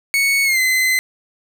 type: tone with pitch glide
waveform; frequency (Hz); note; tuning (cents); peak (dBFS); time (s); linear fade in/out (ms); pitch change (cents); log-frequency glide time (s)
40% pulse; 2217 to 2045; C#7 to C7; 0 to -40; -13; 0.14-0.99; 0; -140; 0.44-0.6
effects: 9-bit